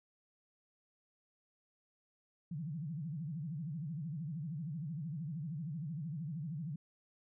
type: tone with vibrato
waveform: sine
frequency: 155.56 Hz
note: D#3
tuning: in tune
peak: -38 dBFS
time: 2.51-6.76 s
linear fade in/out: 5 ms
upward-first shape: sine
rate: 13 Hz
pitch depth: 220 cents each way
effects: none